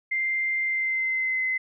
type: tone with pitch glide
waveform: sine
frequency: 2093 to 2048 Hz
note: C7 to C7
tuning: 0 to -38 cents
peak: -23 dBFS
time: 0.11-1.58 s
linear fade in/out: 10 ms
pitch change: -38 cents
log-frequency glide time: 0.62-1.43 s
effects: none